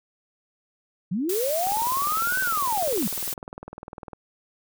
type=linear two-way sweep; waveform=sine; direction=up then down; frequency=159.9 to 1555 to 159.9 Hz; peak=-23 dBFS; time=1.11-3.08 s; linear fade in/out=10 ms; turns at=2.41 s
type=noise; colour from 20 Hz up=blue; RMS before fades=-30 dBFS; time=1.29-3.34 s; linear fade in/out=5 ms
type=click train; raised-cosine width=1 ms; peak=-23 dBFS; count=50; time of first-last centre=1.67-4.132 s; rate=19.9 Hz
effects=none